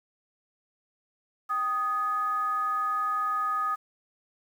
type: tone with frequency modulation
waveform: sine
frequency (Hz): 1246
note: D#6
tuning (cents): +2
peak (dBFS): -25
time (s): 1.49-3.76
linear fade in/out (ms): 20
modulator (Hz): 461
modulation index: 0.36
effects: 9-bit